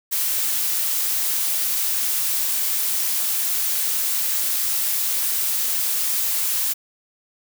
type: noise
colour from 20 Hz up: blue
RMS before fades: -22 dBFS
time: 0.11-6.74 s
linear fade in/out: 20 ms
effects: none